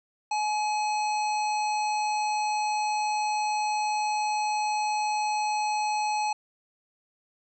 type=harmonic tone with a mistuned harmonic; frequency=847 Hz; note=G#5; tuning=34 cents sharp; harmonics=1 / 3 / 5 / 7 / 9; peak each=-25 / -35 / -39 / -42 / -44 dBFS; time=0.31-6.33 s; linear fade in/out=5 ms; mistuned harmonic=9; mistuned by=+22 cents; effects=none